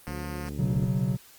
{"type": "tone", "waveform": "5% pulse", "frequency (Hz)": 178.6, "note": "F3", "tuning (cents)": 39, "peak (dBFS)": -27, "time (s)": [0.07, 0.49], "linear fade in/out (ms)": 0}
{"type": "click train", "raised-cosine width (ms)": 3, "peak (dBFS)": -24, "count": 56, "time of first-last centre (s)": [0.08, 0.839], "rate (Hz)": 72.5}
{"type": "chord", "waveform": "triangle", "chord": "B suspended second", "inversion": "none", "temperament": "just", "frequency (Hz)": [123.47, 138.9, 185.21], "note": ["B2", "C#3", "F#3"], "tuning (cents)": [0, 4, 2], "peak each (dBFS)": -26, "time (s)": [0.58, 1.17], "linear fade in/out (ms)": 20}
{"effects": ["white hiss -53 dBFS RMS until 1.38 s", "Opus 32 kbps"]}